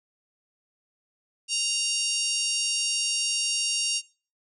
harmonic tone with a mistuned harmonic, 932.3 Hz, A#5, in tune, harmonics 3 / 4 / 5 / 6 / 7 / 8 / 9 / 10, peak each -29 / -40 / -31 / -30 / -35 / -36 / -40 / -33 dBFS, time 1.48-4.02 s, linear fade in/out 50 ms, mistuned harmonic 5, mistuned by -27 cents, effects noise-tail reverb RT60 0.4 s tail -22 dB re dry

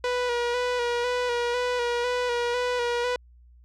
sawtooth tone with vibrato, 486.6 Hz, B4, 26 cents flat, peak -20 dBFS, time 0.04-3.16 s, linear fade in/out 2 ms, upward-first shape square, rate 2 Hz, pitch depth 27 cents each way, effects added 60 Hz sine -50 dBFS peak until 3.64 s + low-pass 5000 Hz 12 dB/octave

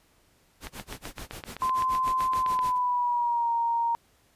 pink noise with tremolo, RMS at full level -39 dBFS, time 0.6-2.79 s, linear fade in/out 50 ms, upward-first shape sine, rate 6.9 Hz, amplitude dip 100%
click train, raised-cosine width 0.3 ms, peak -20 dBFS, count 16, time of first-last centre 0.67-2.591 s, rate 7.81 Hz
sine tone with pitch glide, 1034 to 931.9 Hz, C6 to A#5, -21 to -1 cents, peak -23 dBFS, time 1.62-3.95 s, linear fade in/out 0 ms, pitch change -180 cents, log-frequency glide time 2.37-3.51 s
effects pink hiss -64 dBFS RMS until 4.35 s + resampled to 32000 Hz

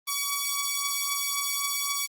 5% pulse beating tone pair, 1132 / 1135.8 Hz, C#6 / C#6, +36 / +42 cents, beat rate 3.8 Hz, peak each -16 / -20 dBFS, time 0.07-2.07 s, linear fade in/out 20 ms, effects Opus 24 kbps

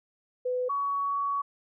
sine tone pair in turn, 501 / 1124.7 Hz, B4 / C#6, +25 / +25 cents, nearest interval octave + major second, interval 1400 cents, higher second, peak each -26 dBFS, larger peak neither, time 0.45-0.69 / 0.69-1.42 s, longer second, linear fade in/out 10 ms, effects none

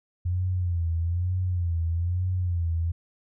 sine tone with vibrato, 87.31 Hz, F2, in tune, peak -23 dBFS, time 0.25-2.92 s, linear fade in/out 10 ms, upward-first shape sine, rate 1.1 Hz, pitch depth 92 cents each way, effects none

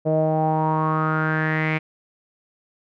sawtooth tone with low-pass filter sweep, 156.8 Hz, D#3, 14 cents sharp, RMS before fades -21 dBFS, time 0.05-1.79 s, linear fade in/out 20 ms, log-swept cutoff 570 to 2300 Hz, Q 6.7, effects none

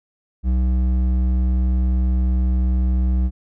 sine tone with hard clipping, 62.8 Hz, B1, 30 cents sharp, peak -17 dBFS, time 0.43-3.31 s, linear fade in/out 50 ms, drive 8 dB, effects none

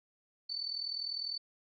sine tone with amplitude modulation, 4512 Hz, C#8, 30 cents sharp, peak -32 dBFS, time 0.49-1.38 s, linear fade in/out 10 ms, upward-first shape sine, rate 40 Hz, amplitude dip 75%, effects none

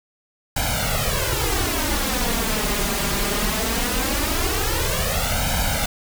pink noise with flanger, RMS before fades -22 dBFS, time 0.56-5.86 s, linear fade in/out 5 ms, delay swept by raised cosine 1.3 to 5 ms, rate 0.2 Hz, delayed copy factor +0.95, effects none

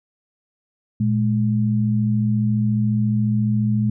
sine tone pair together, 116.48 / 210.8 Hz, A#2 / G#3, -1 / +26 cents, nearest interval minor seventh, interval 1027 cents, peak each -19 dBFS, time 1-3.9 s, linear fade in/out 5 ms, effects none

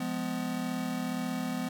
square chord, F diminished, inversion none, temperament just, 174.61 / 209.5 / 251.4 Hz, F3 / Ab3 / Cb4, 0 / +15 / +31 cents, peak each -38 / -38 / -34 dBFS, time 0-1.69 s, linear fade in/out 5 ms, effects none

